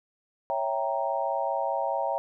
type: chord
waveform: sine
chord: C# diminished seventh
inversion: none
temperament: equal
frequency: 554.4 / 659.3 / 784 / 932.3 Hz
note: C#5 / E5 / G5 / Bb5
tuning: 0 / 0 / 0 / 0 cents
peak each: -31 dBFS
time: 0.5-2.18 s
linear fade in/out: 0 ms
effects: none